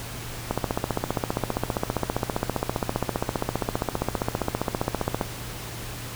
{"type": "click train", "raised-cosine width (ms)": 1, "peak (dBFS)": -9, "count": 72, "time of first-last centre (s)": [0.51, 5.212], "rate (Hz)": 15.1, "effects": ["added 117 Hz sine -38 dBFS peak until 6.15 s", "pink hiss -37 dBFS RMS until 6.15 s"]}